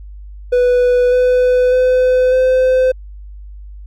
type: tone with pitch steps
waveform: triangle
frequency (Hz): 493.9 / 500.5 / 507.2 / 514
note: B4 / B4 / B4 / C5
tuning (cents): 0 / +23 / +46 / -31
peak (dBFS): -7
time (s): 0.52-2.92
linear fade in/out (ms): 10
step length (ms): 600
effects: added 50 Hz sine -30 dBFS peak until 3.86 s